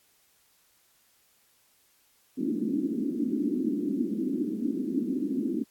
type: band-pass noise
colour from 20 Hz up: pink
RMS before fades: -29 dBFS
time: 2.37-5.64 s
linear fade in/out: 20 ms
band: 220 to 330 Hz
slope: 48 dB/octave
effects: white hiss -65 dBFS RMS until 5.7 s + AAC 64 kbps